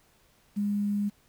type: tone with quantisation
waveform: sine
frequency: 204.5 Hz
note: G#3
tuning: 26 cents flat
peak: -25 dBFS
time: 0.56-1.1 s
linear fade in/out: 20 ms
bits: 9
effects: pink hiss -64 dBFS RMS until 1.28 s